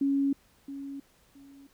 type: tone with echo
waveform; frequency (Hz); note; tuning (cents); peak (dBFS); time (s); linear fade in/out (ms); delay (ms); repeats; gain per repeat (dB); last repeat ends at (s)
sine; 277.2; C#4; 0; -23; 0.01-0.33; 5; 670; 2; -13; 1.67
effects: pink hiss -64 dBFS RMS until 1.73 s